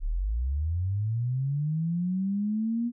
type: linear sweep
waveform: sine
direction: up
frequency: 31.82 to 241.3 Hz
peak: -25 dBFS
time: 0-2.92 s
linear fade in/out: 50 ms
effects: none